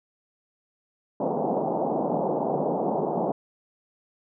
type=band-pass noise; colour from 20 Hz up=white; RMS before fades=-26 dBFS; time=1.2-3.32 s; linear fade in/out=2 ms; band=150 to 850 Hz; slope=48 dB/octave; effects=none